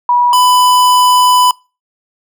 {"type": "tone pair in turn", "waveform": ["sine", "square"], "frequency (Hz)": [972, 997], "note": ["B5", "B5"], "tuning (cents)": [-28, 16], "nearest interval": "unison", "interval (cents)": 44, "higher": "second", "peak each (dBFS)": -7, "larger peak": "neither", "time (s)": [[0.09, 0.33], [0.33, 1.51]], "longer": "second", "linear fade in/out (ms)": 2, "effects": ["noise-tail reverb RT60 0.3 s tail -25 dB re dry"]}